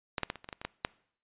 clicks, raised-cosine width 0.3 ms, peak -15 / -13 / -16 / -27 / -30 / -24 / -23 / -26 / -17 / -12 dBFS, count 10, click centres 0.182 / 0.233 / 0.301 / 0.357 / 0.444 / 0.489 / 0.528 / 0.615 / 0.65 / 0.849 s, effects noise-tail reverb RT60 0.6 s tail -23 dB re dry + resampled to 8000 Hz

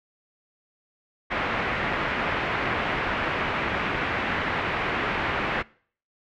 white low-pass noise, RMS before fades -27 dBFS, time 1.3-5.63 s, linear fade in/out 20 ms, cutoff 2300 Hz, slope 24 dB/octave, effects noise-tail reverb RT60 0.5 s tail -23 dB re dry

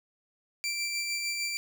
20% pulse tone with tremolo, 2348 Hz, D7, 1 cent flat, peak -24 dBFS, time 0.64-1.57 s, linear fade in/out 0 ms, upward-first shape sine, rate 6.6 Hz, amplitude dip 30%, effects none

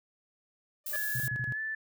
sawtooth tone with exponential growth, 598 Hz, D5, 31 cents sharp, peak -34 dBFS, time 0.84-0.96 s, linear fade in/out 1 ms, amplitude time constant 24 ms
violet noise, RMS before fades -36 dBFS, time 0.86-1.28 s, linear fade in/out 5 ms
sine tone with pitch glide, 1700 to 1756.9 Hz, G#6 to A6, +40 to -3 cents, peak -32 dBFS, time 0.93-1.75 s, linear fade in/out 5 ms, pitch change +57 cents, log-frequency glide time 1.53-1.59 s
sine tone bursts, 125.7 Hz, B2, 31 cents sharp, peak -32 dBFS, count 5, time 1.15-1.523 s, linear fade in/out 0 ms, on 49 ms, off 32 ms
effects high-pass 80 Hz 12 dB/octave

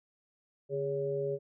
sine tone cluster, 143.8 / 410.8 / 562 Hz, D3 / G#4 / C#5, -36 / -19 / +24 cents, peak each -39 / -32 / -36 dBFS, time 0.69-1.39 s, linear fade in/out 50 ms, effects none

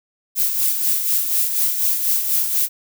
violet noise with tremolo, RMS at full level -17 dBFS, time 0.35-2.69 s, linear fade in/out 50 ms, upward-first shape sine, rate 4.1 Hz, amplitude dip 50%, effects none

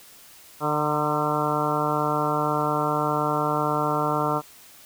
harmonic tone with a mistuned harmonic, 149.7 Hz, D3, 33 cents sharp, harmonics 1 / 2 / 3 / 4 / 5 / 6 / 7 / 8 / 9, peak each -30 / -30 / -30 / -30 / -30 / -30 / -30 / -30 / -30 dBFS, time 0.6-4.42 s, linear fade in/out 50 ms, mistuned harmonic 6, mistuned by +46 cents, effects white hiss -49 dBFS RMS until 4.85 s

